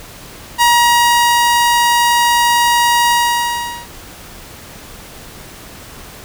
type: tone with ADSR envelope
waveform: sawtooth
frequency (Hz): 951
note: A#5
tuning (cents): +34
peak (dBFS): -4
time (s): 0.58-3.88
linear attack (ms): 35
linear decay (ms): 790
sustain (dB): -2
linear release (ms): 770
effects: pink hiss -35 dBFS RMS until 6.24 s